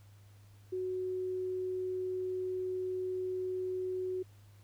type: tone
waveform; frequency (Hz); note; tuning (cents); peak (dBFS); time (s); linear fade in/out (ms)
sine; 370; F#4; 0; -33; 0.72-4.23; 10
effects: added 101 Hz sine -55 dBFS peak until 4.63 s + pink hiss -67 dBFS RMS until 4.63 s